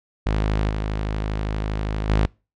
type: tone with level steps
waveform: sawtooth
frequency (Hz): 52.5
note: G#1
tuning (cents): +19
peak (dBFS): -15 / -19 / -12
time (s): 0.26-2.26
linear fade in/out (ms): 5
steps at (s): 0.69 / 2.09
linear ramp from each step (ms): 10
effects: noise-tail reverb RT60 0.3 s tail -26 dB re dry + low-pass 4000 Hz 12 dB/octave